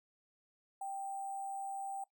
sine tone with sample-and-hold, 784 Hz, G5, in tune, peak -38 dBFS, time 0.81-2.04 s, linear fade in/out 5 ms, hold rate 8820 Hz, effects noise-tail reverb RT60 0.1 s tail -19 dB re dry

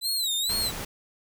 sawtooth tone with vibrato, 3951 Hz, B7, in tune, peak -22 dBFS, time 0.01-0.72 s, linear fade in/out 50 ms, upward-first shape sine, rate 2.2 Hz, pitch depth 150 cents each way
pink noise, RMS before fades -35 dBFS, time 0.49-0.85 s, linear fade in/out 5 ms
effects none

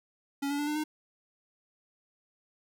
square tone with pitch steps, 279.9 / 286.3 / 292.8 / 299.5 / 306.3 Hz, C#4 / D4 / D4 / D4 / D#4, +17 / -44 / -5 / +34 / -27 cents, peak -30 dBFS, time 0.42-0.84 s, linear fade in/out 10 ms, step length 84 ms, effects none

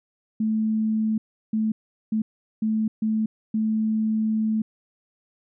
sine tone bursts at uneven times, 218.4 Hz, A3, 13 cents flat, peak -20 dBFS, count 6, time 0.4-1.18 / 1.53-1.72 / 2.12-2.22 / 2.62-2.88 / 3.02-3.26 / 3.54-4.62 s, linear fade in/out 5 ms, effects none

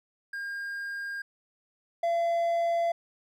triangle tone pair in turn, 1612 / 679.3 Hz, G6 / F5, +48 / -48 cents, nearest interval octave + minor third, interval 1496 cents, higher first, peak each -31 / -22 dBFS, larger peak second, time 0.33-1.22 / 2.03-2.92 s, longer neither, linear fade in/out 5 ms, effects none

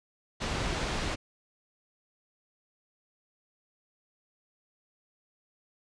pink low-pass noise, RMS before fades -32 dBFS, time 0.4-1.16 s, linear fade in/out 20 ms, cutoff 5200 Hz, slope 12 dB/octave, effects resampled to 22050 Hz

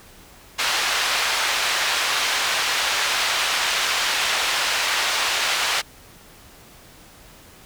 white band-pass noise, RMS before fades -22 dBFS, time 0.58-5.82 s, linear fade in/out 20 ms, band 740 to 3900 Hz, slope 12 dB/octave, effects pink hiss -47 dBFS RMS until 7.65 s

